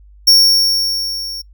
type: tone with level ramp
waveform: 45% pulse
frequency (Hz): 5500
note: F8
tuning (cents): -27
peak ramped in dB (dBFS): -5 to -25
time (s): 0.27-1.42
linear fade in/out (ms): 10
effects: noise-tail reverb RT60 0.1 s tail -24 dB re dry + added 50 Hz sine -40 dBFS peak until 1.53 s